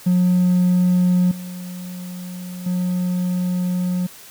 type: tone with level steps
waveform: triangle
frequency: 180.2 Hz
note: F#3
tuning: 45 cents flat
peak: -10 / -27 / -16 dBFS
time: 0.06-4.07 s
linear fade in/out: 10 ms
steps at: 1.31 / 2.66 s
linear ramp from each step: 5 ms
effects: tanh soft clip ceiling -8 dBFS + white hiss -42 dBFS RMS until 4.3 s